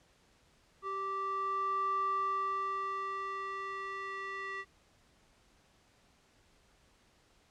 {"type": "tone with band-pass filter sweep", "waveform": "square", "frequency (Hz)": 389.9, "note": "G4", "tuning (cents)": -9, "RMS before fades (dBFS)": -36, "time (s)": [0.82, 4.65], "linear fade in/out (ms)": 50, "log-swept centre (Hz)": [990, 1700], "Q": 5.6, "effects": ["pink hiss -67 dBFS RMS until 7.5 s", "low-pass 8000 Hz 12 dB/octave"]}